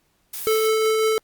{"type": "noise", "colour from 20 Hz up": "blue", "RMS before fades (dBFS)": -31, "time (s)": [0.33, 0.68], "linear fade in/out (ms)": 10}
{"type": "tone with tremolo", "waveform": "square", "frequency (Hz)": 438.5, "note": "A4", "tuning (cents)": -6, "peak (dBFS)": -17, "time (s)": [0.47, 1.18], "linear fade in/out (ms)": 0, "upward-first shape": "triangle", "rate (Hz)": 5.5, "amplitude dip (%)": 25}
{"effects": ["pink hiss -66 dBFS RMS until 1.23 s", "Opus 48 kbps"]}